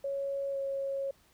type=tone with pitch glide; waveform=sine; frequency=554 to 548 Hz; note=C#5 to C#5; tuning=-1 to -20 cents; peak=-31 dBFS; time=0.04-1.11 s; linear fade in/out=5 ms; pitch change=-19 cents; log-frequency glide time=0.51-0.57 s; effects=pink hiss -65 dBFS RMS until 1.33 s